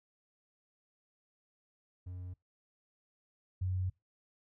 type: tone pair in turn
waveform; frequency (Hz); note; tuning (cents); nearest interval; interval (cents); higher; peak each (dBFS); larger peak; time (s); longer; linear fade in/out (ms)
triangle / sine; 90.6 / 92.5; F#2 / F#2; -36 / 0; unison; 36; second; -39 / -31; second; 2.06-2.34 / 3.61-3.9; second; 10
effects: noise-tail reverb RT60 0.2 s tail -24 dB re dry